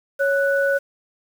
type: tone pair together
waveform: sine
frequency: 555 / 1481.7 Hz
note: C#5 / F#6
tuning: +2 / +2 cents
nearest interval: octave + perfect fourth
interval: 1700 cents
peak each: -18 / -21 dBFS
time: 0.19-0.79 s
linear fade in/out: 20 ms
effects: 7-bit